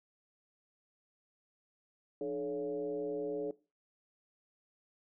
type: tone with frequency modulation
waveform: sine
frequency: 431 Hz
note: A4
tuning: 36 cents flat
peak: -34 dBFS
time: 2.21-3.51 s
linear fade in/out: 2 ms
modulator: 130 Hz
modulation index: 1
effects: noise-tail reverb RT60 0.3 s tail -20 dB re dry